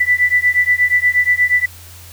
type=beating tone pair; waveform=sine; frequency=1975.5 / 1983.9 Hz; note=B6 / B6; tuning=0 / +7 cents; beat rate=8.4 Hz; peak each=-14 dBFS; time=0-1.66 s; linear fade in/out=10 ms; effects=added 87 Hz sine -38 dBFS peak until 2.12 s + white hiss -40 dBFS RMS until 2.12 s